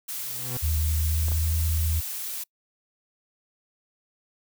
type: noise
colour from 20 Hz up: blue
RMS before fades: -33 dBFS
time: 0.08-2.44 s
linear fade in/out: 10 ms
type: tone with exponential growth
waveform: 40% pulse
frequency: 125.1 Hz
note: B2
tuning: 23 cents sharp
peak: -28 dBFS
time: 0.11-0.57 s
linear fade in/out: 2 ms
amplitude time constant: 100 ms
type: tone with pitch glide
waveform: sine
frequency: 77.78 to 79.83 Hz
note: D#2 to D#2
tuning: 0 to +45 cents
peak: -22 dBFS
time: 0.62-2.01 s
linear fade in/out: 20 ms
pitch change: +45 cents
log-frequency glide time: 0.98-1.47 s
type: clicks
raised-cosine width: 1 ms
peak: -25 dBFS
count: 2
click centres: 1.284 / 1.319 s
effects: noise-tail reverb RT60 0.1 s tail -26 dB re dry